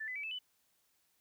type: tone with pitch steps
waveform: sine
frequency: 1760 / 2010 / 2296 / 2622 / 2994 Hz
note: A6 / B6 / D7 / E7 / F#7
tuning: 0 / +30 / -40 / -10 / +20 cents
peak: -38 dBFS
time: 0-0.39 s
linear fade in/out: 10 ms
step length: 78 ms
effects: white hiss -75 dBFS RMS until 1.2 s